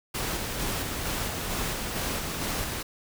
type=noise with tremolo; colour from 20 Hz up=pink; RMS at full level=-30 dBFS; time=0.14-2.83 s; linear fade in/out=10 ms; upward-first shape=square; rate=2.2 Hz; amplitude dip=25%; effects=none